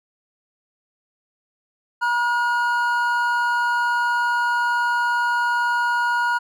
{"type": "tone pair together", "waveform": "triangle", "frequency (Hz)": [959, 1437.8], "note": ["A#5", "F6"], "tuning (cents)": [49, 50], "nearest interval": "perfect fifth", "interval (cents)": 701, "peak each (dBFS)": -19, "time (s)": [2.01, 6.39], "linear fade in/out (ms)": 20, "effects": []}